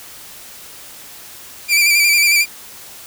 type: tone with vibrato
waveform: sawtooth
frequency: 2349 Hz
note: D7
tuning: in tune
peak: -7 dBFS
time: 1.68-2.46 s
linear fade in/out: 50 ms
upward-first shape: square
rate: 11 Hz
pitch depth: 34 cents each way
effects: white hiss -37 dBFS RMS until 3.06 s